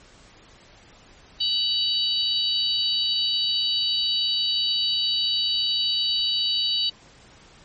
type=tone cluster; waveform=sine; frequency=2967 / 3858 / 4557 Hz; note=F#7 / B7 / C#8; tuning=+4 / -41 / +47 cents; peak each=-25 dBFS; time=1.4-6.9 s; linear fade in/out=10 ms; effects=pink hiss -51 dBFS RMS until 7.64 s + MP3 32 kbps